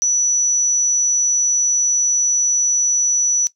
sine tone, 5920 Hz, F#8, in tune, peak -13 dBFS, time 0.02-3.47 s, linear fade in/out 0 ms, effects noise-tail reverb RT60 0.1 s tail -17 dB re dry

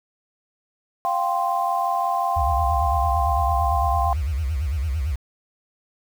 sine chord, F suspended second, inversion none, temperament equal, 698.5 / 784 / 1046.5 Hz, F5 / G5 / C6, 0 / 0 / 0 cents, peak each -24 dBFS, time 1.05-4.13 s, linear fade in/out 0 ms
sine tone with vibrato, 72.5 Hz, D2, 22 cents flat, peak -21 dBFS, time 2.36-5.16 s, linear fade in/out 10 ms, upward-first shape sine, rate 8.9 Hz, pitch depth 250 cents each way
effects 7-bit

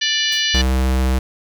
harmonic tone, 588 Hz, D5, 2 cents sharp, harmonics 3 / 4 / 5 / 6 / 7 / 8 / 9 / 10, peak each -23 / -28 / -20 / -25 / -24 / -26 / -36 / -27 dBFS, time 0.01-0.62 s, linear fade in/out 10 ms
white noise with exponential decay, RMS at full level -32 dBFS, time 0.32-0.52 s, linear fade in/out 2 ms, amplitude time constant 42 ms
square tone, 64.8 Hz, C2, 16 cents flat, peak -15 dBFS, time 0.54-1.19 s, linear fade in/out 5 ms
effects none

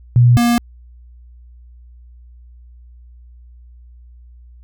sine / square tone pair in turn, 121.4 / 237.7 Hz, B2 / A#3, -29 / +34 cents, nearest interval octave, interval 1163 cents, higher second, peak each -6 / -12 dBFS, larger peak first, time 0.16-0.37 / 0.37-0.58 s, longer neither, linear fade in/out 0 ms, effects added 60 Hz sine -39 dBFS peak until 4.63 s

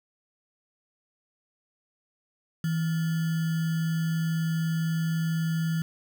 sine tone with sample-and-hold, 163 Hz, E3, 19 cents flat, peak -24 dBFS, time 2.64-5.82 s, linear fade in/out 2 ms, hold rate 1575 Hz, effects none

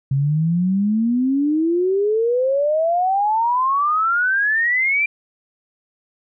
sine exponential sweep, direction up, 133.3 to 2385 Hz, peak -15 dBFS, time 0.11-5.06 s, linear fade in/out 5 ms, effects none

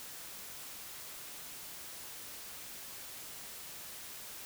silence, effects white hiss -47 dBFS RMS until 4.45 s

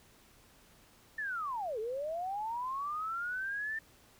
sine linear two-way sweep, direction down then up, 1801 to 419.5 to 1801 Hz, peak -34 dBFS, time 1.18-3.79 s, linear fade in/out 5 ms, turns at 1.79 s, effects pink hiss -62 dBFS RMS until 4.19 s

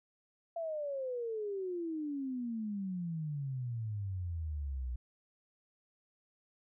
sine exponential sweep, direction down, 681 to 59.8 Hz, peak -35 dBFS, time 0.56-4.96 s, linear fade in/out 5 ms, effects none

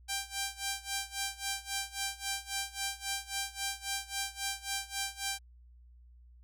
5% pulse tone with tremolo, 788 Hz, G5, 9 cents sharp, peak -20 dBFS, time 0.08-5.39 s, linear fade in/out 20 ms, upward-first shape sine, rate 3.7 Hz, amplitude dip 90%, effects added 60 Hz sine -54 dBFS peak until 6.43 s

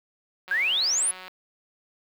click train, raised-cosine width 0.3 ms, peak -25 dBFS, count 149, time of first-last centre 0.48-1.28 s, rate 185 Hz
sine exponential sweep, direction up, 1547 to 10548 Hz, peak -21 dBFS, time 0.51-1.11 s, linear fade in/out 2 ms
effects high-pass 400 Hz 12 dB/octave + 8-bit

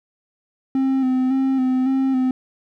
triangle tone with vibrato, 261.6 Hz, C4, in tune, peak -14 dBFS, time 0.75-2.31 s, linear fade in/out 2 ms, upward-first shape square, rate 1.8 Hz, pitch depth 30 cents each way, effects none

